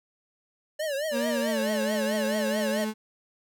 square tone with vibrato, 587.3 Hz, D5, in tune, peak -28 dBFS, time 0.79-2.85 s, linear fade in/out 10 ms, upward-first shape triangle, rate 4.6 Hz, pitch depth 170 cents each way
35% pulse tone with pitch glide, 236.1 to 216.5 Hz, A#3 to A3, +22 to -28 cents, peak -26 dBFS, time 1.11-2.94 s, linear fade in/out 50 ms, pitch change -150 cents, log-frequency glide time 1.37-1.66 s
effects none

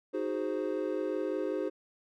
triangle chord, Ab dominant seventh, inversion second, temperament equal, 311.1 / 370 / 415.3 / 523.3 Hz, Eb4 / Gb4 / Ab4 / C5, 0 / 0 / 0 / 0 cents, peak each -34 dBFS, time 0.13-1.7 s, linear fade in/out 20 ms, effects none

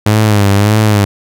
sawtooth tone with vibrato, 103.83 Hz, G#2, in tune, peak -3 dBFS, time 0.06-1.05 s, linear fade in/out 5 ms, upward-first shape sine, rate 1.7 Hz, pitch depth 77 cents each way, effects none

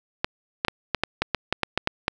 clicks, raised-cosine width 0.3 ms, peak -5 dBFS, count 12, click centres 0.245 / 0.649 / 0.683 / 0.947 / 1.036 / 1.22 / 1.347 / 1.526 / 1.633 / 1.776 / 1.874 / 2.081 s, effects none

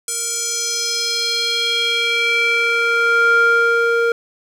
square tone with band-pass filter sweep, 466.2 Hz, A#4, in tune, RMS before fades -17 dBFS, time 0.08-4.12 s, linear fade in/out 2 ms, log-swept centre 8300 to 930 Hz, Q 3, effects 8-bit

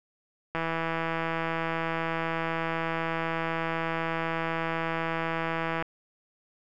click train, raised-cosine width 0.5 ms, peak -15 dBFS, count 866, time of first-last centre 0.55-5.824 s, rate 164 Hz, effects none

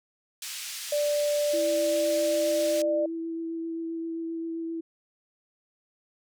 white band-pass noise, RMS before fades -37 dBFS, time 0.42-2.82 s, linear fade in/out 2 ms, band 2200 to 8200 Hz, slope 12 dB/octave
sine tone with pitch glide, 587.3 to 597.6 Hz, D5 to D5, 0 to +30 cents, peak -23 dBFS, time 0.92-3.06 s, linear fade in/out 5 ms, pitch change +30 cents, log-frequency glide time 1.38-2.75 s
sine tone with vibrato, 329.6 Hz, E4, in tune, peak -30 dBFS, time 1.53-4.81 s, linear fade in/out 10 ms, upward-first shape triangle, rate 7.6 Hz, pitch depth 12 cents each way
effects none

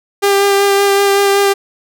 sawtooth tone with vibrato, 398.7 Hz, G4, 29 cents sharp, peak -5 dBFS, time 0.22-1.54 s, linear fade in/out 20 ms, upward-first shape sine, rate 5.3 Hz, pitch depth 14 cents each way, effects none

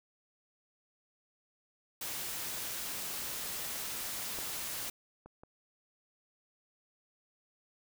white noise, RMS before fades -39 dBFS, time 2.01-4.9 s, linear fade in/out 5 ms
clicks, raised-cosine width 1 ms, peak -30 / -37 / -37 dBFS, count 3, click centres 4.387 / 5.26 / 5.435 s
effects none

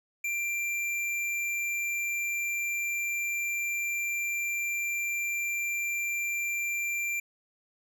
triangle tone with hard clipping, 2366 Hz, D7, 12 cents sharp, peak -30 dBFS, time 0.24-7.2 s, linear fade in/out 5 ms, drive 17 dB, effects none

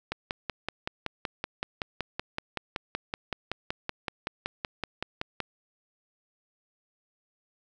click train, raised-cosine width 0.3 ms, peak -14 dBFS, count 29, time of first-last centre 0.12-5.403 s, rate 5.3 Hz, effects none

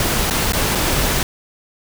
pink noise with dropouts, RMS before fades -18 dBFS, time 0-1.23 s, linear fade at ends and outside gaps 1 ms, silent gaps 0.3-0.308 / 0.522-0.533 / 0.751-0.755 s, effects none

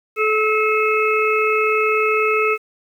harmonic tone, 432.1 Hz, A4, 31 cents flat, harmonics 1 / 3 / 5 / 6, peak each -18 / -20 / -24 / -21 dBFS, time 0.16-2.58 s, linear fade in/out 50 ms, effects 8-bit

